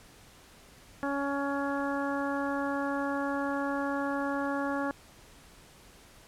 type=harmonic tone; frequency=280 Hz; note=C#4; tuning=18 cents sharp; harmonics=1 / 2 / 3 / 4 / 5 / 6; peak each=-32 / -35 / -37 / -38 / -39 / -40 dBFS; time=1.03-4.91 s; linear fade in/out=0 ms; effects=pink hiss -55 dBFS RMS until 6.27 s + low-pass 12000 Hz 12 dB/octave